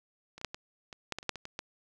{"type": "clicks", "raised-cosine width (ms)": 0.2, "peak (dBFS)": [-30, -28, -14, -22, -27, -16, -19, -30, -12, -24, -24, -19], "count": 12, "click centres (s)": [0.38, 0.414, 0.447, 0.545, 0.928, 1.123, 1.186, 1.229, 1.293, 1.357, 1.454, 1.591], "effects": []}